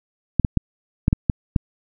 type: clicks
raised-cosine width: 5 ms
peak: -3 dBFS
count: 7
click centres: 0.397 / 0.448 / 0.573 / 1.081 / 1.129 / 1.298 / 1.562 s
effects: none